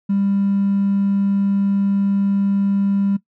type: tone with hard clipping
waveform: triangle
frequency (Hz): 198.4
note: G3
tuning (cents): +21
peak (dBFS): -15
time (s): 0.09-3.17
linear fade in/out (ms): 10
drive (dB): 3
effects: noise-tail reverb RT60 0.1 s tail -18 dB re dry